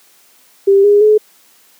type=tone with pitch steps; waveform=sine; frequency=394.6 / 410.2 / 426.4 Hz; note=G4 / G#4 / G#4; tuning=+11 / -21 / +46 cents; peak=-5 dBFS; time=0.67-1.18 s; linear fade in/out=10 ms; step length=170 ms; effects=white hiss -49 dBFS RMS until 1.79 s + high-pass 200 Hz 12 dB/octave